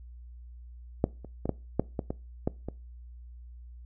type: clicks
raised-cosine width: 2 ms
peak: -9 / -29 / -18 / -13 / -10 / -16 / -18 / -13 / -21 dBFS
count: 9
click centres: 1.041 / 1.247 / 1.456 / 1.493 / 1.796 / 1.992 / 2.105 / 2.475 / 2.686 s
effects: noise-tail reverb RT60 0.3 s tail -22 dB re dry + added 60 Hz sine -44 dBFS peak until 3.85 s